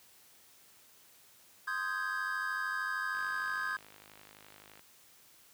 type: chord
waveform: triangle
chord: Ab major seventh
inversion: first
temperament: equal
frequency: 1046.5 / 1244.5 / 1568 / 1661.2 Hz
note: C6 / Eb6 / G6 / Ab6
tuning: 0 / 0 / 0 / 0 cents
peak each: -40 / -38 / -35 / -36 dBFS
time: 1.67-3.77 s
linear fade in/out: 10 ms
type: click train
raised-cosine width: 0.3 ms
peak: -37 dBFS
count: 86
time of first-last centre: 3.15-4.794 s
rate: 51.7 Hz
effects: white hiss -61 dBFS RMS until 5.53 s + high-pass 60 Hz 12 dB/octave